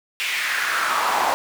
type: noise with high-pass filter sweep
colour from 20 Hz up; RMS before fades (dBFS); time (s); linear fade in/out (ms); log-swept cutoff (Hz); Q
brown; -22; 0.2-1.34; 0; 2500 to 790; 3
effects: none